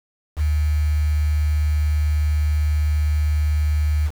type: tone with quantisation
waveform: sine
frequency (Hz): 75.4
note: D2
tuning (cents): +46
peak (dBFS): -16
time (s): 0.36-4.11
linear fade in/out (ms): 50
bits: 6
effects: none